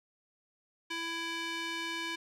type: tone with band-pass filter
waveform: square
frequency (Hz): 332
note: E4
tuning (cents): +12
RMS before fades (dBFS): -37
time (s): 0.9-2.16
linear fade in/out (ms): 10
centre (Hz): 2700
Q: 1.2
effects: none